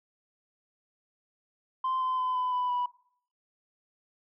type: tone with pitch steps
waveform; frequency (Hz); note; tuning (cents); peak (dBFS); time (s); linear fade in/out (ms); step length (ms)
sine; 1039 / 1027.7 / 1016.4 / 1005.3 / 994.4 / 983.5; C6 / C6 / B5 / B5 / B5 / B5; -12 / -31 / +49 / +30 / +12 / -7; -25; 1.84-2.86; 5; 170
effects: noise-tail reverb RT60 0.6 s tail -20 dB re dry + tanh soft clip ceiling -24 dBFS